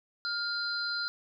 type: tone cluster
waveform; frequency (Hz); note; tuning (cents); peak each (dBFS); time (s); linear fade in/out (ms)
sine; 1407 / 4119 / 4831; F6 / C8 / D8; +12 / -28 / +48; -33 / -34 / -40; 0.25-1.08; 0
effects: none